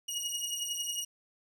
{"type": "beating tone pair", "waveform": "20% pulse", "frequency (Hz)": [2879, 2890], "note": ["F#7", "F#7"], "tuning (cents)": [-48, -41], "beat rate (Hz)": 11, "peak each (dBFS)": -31, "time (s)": [0.08, 1.05], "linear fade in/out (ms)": 10, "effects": []}